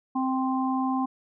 harmonic tone, 261.6 Hz, C4, in tune, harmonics 1 / 3 / 4, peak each -25 / -30 / -31 dBFS, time 0.15-1.06 s, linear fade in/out 10 ms, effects none

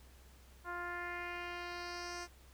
10% pulse tone with low-pass filter sweep, 350.6 Hz, F4, 7 cents sharp, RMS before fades -43 dBFS, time 0.64-2.28 s, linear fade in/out 50 ms, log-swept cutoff 1300 to 6900 Hz, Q 2.4, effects added 64 Hz sine -58 dBFS peak until 2.53 s + pink hiss -64 dBFS RMS until 2.53 s

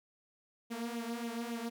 sawtooth tone with flanger, 233.7 Hz, A#3, 5 cents sharp, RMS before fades -39 dBFS, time 0.7-1.7 s, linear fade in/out 20 ms, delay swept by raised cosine 0.3 to 4.1 ms, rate 3.6 Hz, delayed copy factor +0.65, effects none

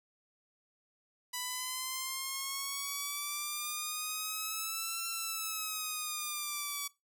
5% pulse exponential two-way sweep, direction up then down, 987.8 to 1354 to 1138 Hz, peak -24 dBFS, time 1.33-6.88 s, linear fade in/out 10 ms, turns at 5.06 s, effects noise-tail reverb RT60 0.2 s tail -19 dB re dry

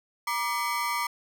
30% pulse ring-modulated tone, 1068 Hz, C6, 35 cents sharp, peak -21 dBFS, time 0.27-1.07 s, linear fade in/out 5 ms, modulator 115 Hz, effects none

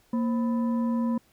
sine tone with frequency modulation, 233.1 Hz, A#3, in tune, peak -23 dBFS, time 0.13-1.18 s, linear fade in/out 5 ms, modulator 761 Hz, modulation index 0.4, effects pink hiss -63 dBFS RMS until 1.32 s

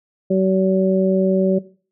harmonic tone, 189.6 Hz, F#3, 43 cents sharp, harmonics 1 / 2 / 3, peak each -17 / -18 / -20 dBFS, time 0.3-1.59 s, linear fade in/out 10 ms, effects noise-tail reverb RT60 0.4 s tail -18 dB re dry

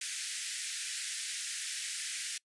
white band-pass noise, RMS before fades -39 dBFS, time 0.01-2.38 s, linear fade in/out 5 ms, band 1600 to 10000 Hz, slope 48 dB/octave, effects noise-tail reverb RT60 0.1 s tail -24 dB re dry + resampled to 24000 Hz

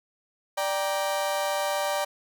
35% pulse chord, G minor, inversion second, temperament just, 588 / 784 / 940.8 Hz, D5 / G5 / Bb5, +2 / 0 / +16 cents, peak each -26 / -29 / -31 dBFS, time 0.57-2.05 s, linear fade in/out 10 ms, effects none

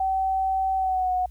sine tone with pitch glide, 765 to 733 Hz, G5 to F#5, -42 to -16 cents, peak -21 dBFS, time 0-1.26 s, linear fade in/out 5 ms, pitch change -74 cents, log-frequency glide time 0.76-1.13 s, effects added 60 Hz sine -40 dBFS peak until 1.3 s + white hiss -65 dBFS RMS until 1.3 s

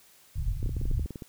pink low-pass noise, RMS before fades -29 dBFS, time 0.35-1.06 s, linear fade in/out 10 ms, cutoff 130 Hz, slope 48 dB/octave
clicks, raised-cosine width 3 ms, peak -25 dBFS, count 12, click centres 0.629 / 0.661 / 0.693 / 0.767 / 0.814 / 0.855 / 0.913 / 0.995 / 1.06 / 1.107 / 1.158 / 1.222 s
effects white hiss -58 dBFS RMS until 1.28 s

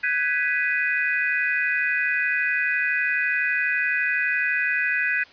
sine chord, G# minor seventh, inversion third, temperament equal with one note detuned, 1509.3 / 1661.2 / 1975.5 / 2489 Hz, F#6 / G#6 / B6 / D#7, +34 / 0 / 0 / 0 cents, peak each -26 dBFS, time 0.03-5.24 s, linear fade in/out 10 ms, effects white hiss -49 dBFS RMS until 5.32 s + resampled to 11025 Hz

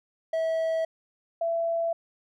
triangle / sine tone pair in turn, 649 / 668.8 Hz, E5 / E5, -27 / +25 cents, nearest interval minor second, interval 52 cents, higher second, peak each -22 / -24 dBFS, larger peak first, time 0.33-0.85 / 1.41-1.93 s, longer neither, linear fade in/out 5 ms, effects none

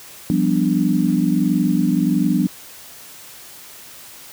sine chord, G dominant seventh, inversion third, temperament equal, 174.61 / 196 / 246.9 / 293.7 Hz, F3 / G3 / B3 / D4, 0 / 0 / 0 / 0 cents, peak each -20 dBFS, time 0.3-2.47 s, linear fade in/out 0 ms, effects white hiss -40 dBFS RMS until 4.32 s + high-pass 60 Hz 12 dB/octave

